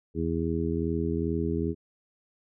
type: harmonic tone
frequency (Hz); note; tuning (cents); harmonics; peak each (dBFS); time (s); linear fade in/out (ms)
82.41; E2; 0; 1 / 2 / 3 / 4 / 5; -32 / -32 / -32 / -32 / -32; 0.14-1.75; 50
effects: none